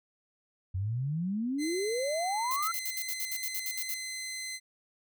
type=exponential sweep; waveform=sine; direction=up; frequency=89 to 1382 Hz; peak=-29 dBFS; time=0.74-2.72 s; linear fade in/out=10 ms
type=tone; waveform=15% pulse; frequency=2050 Hz; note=C7; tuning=36 cents flat; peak=-30 dBFS; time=1.58-4.6 s; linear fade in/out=50 ms
type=noise bursts; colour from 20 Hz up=violet; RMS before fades=-35 dBFS; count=13; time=2.51-3.941 s; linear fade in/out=0 ms; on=51 ms; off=64 ms
effects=none